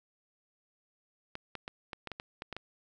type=clicks; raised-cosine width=0.3 ms; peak=-23 dBFS; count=10; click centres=1.354 / 1.553 / 1.679 / 1.932 / 2.073 / 2.117 / 2.199 / 2.421 / 2.527 / 2.566 s; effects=none